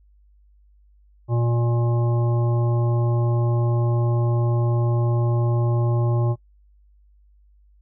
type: harmonic tone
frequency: 118.6 Hz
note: A#2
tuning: 30 cents sharp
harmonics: 1 / 3 / 5 / 7 / 9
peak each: -18 / -28 / -32 / -35 / -37 dBFS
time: 1.28-6.36 s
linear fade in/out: 50 ms
effects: noise-tail reverb RT60 0.1 s tail -21 dB re dry + added 50 Hz sine -52 dBFS peak until 7.81 s